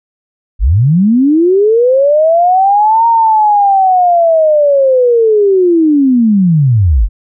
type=linear two-way sweep; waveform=sine; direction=up then down; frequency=38.89 to 931 to 38.89 Hz; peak=-5 dBFS; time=0.59-7.09 s; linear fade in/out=50 ms; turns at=3.07 s; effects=none